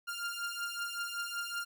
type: beating tone pair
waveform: sawtooth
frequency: 1396.9 / 1402.2 Hz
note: F6 / F6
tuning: 0 / +7 cents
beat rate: 5.3 Hz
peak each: -35 / -36 dBFS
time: 0.07-1.65 s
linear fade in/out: 20 ms
effects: none